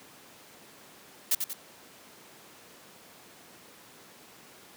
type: noise with echo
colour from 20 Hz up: blue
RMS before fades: -24 dBFS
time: 1.31-1.35 s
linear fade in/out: 5 ms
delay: 92 ms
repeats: 2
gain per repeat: -6 dB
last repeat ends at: 1.534 s
effects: pink hiss -52 dBFS RMS until 4.76 s + high-pass 200 Hz 12 dB/octave